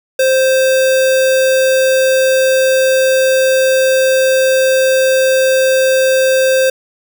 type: tone with sample-and-hold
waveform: sine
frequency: 525 Hz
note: C5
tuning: 6 cents sharp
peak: -8 dBFS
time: 0.19-6.7 s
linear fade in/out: 5 ms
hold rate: 2100 Hz
effects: none